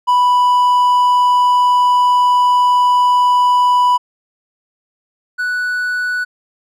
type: tone pair in turn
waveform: triangle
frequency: 987.8 / 1480 Hz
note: B5 / F#6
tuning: 0 / 0 cents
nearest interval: perfect fifth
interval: 700 cents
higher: second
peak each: -7 / -14 dBFS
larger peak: first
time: 0.07-3.98 / 5.38-6.25 s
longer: first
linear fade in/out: 20 ms
effects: none